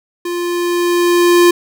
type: tone with level ramp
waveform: square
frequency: 349.2 Hz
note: F4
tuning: in tune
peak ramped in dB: -19 to -6 dBFS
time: 0.25-1.51 s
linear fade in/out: 5 ms
effects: none